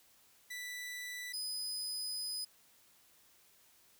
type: tone pair in turn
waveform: sawtooth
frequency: 1975.5 / 5001 Hz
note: B6 / D#8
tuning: 0 / +8 cents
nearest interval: octave + major third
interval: 1608 cents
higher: second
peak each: -38 / -35 dBFS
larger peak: second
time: 0.5-1.33 / 1.33-2.45 s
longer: second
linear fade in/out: 10 ms
effects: white hiss -66 dBFS RMS until 3.99 s